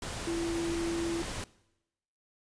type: tone in noise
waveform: sine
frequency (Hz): 336.2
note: E4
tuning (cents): +34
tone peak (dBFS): -30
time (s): 0.27-1.22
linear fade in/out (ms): 2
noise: pink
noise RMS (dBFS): -38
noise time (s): 0.02-1.44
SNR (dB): +5
effects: noise-tail reverb RT60 0.9 s tail -21 dB re dry + resampled to 22050 Hz